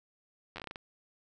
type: slowing click train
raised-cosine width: 0.3 ms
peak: -25 dBFS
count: 9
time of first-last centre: 0.56-0.758 s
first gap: 10 ms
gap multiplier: 1.25
effects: none